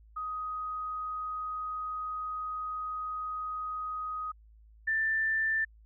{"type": "tone pair in turn", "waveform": "sine", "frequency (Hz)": [1253, 1775.3], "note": ["D#6", "A6"], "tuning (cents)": [12, 15], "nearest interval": "tritone", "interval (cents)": 603, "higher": "second", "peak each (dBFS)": [-33, -26], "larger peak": "second", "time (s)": [[0.16, 4.32], [4.87, 5.65]], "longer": "first", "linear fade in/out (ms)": 10, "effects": ["added 54 Hz sine -54 dBFS peak until 5.85 s"]}